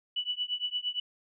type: tone with tremolo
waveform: sine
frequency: 2960 Hz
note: F#7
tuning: in tune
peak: -26 dBFS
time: 0.16-1 s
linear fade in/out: 5 ms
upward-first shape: triangle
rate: 8.7 Hz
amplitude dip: 100%
effects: none